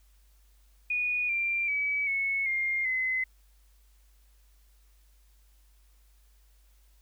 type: tone with pitch steps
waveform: sine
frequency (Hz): 2462 / 2371 / 2284 / 2200 / 2119 / 2041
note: D#7 / D7 / D7 / C#7 / C7 / C7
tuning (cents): -19 / +16 / -49 / -14 / +21 / -44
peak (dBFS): -26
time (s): 0.9-3.24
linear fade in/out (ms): 5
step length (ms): 390
effects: added 50 Hz sine -58 dBFS peak until 7.01 s + white hiss -69 dBFS RMS until 7.01 s